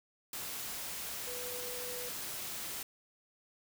sine tone in noise, 493.9 Hz, B4, in tune, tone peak -44 dBFS, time 1.27-2.09 s, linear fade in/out 2 ms, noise white, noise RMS -41 dBFS, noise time 0.33-2.83 s, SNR -6 dB, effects none

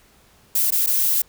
violet noise with dropouts, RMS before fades -19 dBFS, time 0.55-1.22 s, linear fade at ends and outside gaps 5 ms, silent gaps 0.706-0.721 / 0.863-0.871 s, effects pink hiss -55 dBFS RMS until 1.28 s

